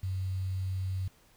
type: tone with quantisation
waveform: sine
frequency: 94 Hz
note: F#2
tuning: 28 cents sharp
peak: -30 dBFS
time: 0.03-1.08 s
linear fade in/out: 5 ms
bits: 9
effects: pink hiss -63 dBFS RMS until 1.36 s